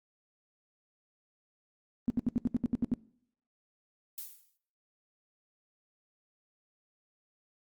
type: tone bursts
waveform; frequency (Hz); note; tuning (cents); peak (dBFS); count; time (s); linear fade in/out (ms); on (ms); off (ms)
sine; 239.9; A#3; +50; -24; 10; 2.08-2.938; 0; 21; 72
type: noise with exponential decay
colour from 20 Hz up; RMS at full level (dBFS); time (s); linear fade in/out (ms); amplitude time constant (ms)
violet; -38; 4.18-4.57; 1; 83
effects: noise-tail reverb RT60 0.7 s tail -23 dB re dry + Opus 24 kbps